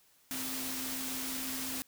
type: tone in noise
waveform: sine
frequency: 261.2 Hz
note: C4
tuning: 3 cents flat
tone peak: -42 dBFS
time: 0.31-1.82 s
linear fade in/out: 0 ms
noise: white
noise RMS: -38 dBFS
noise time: 0.31-1.82 s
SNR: -7 dB
effects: white hiss -66 dBFS RMS until 1.87 s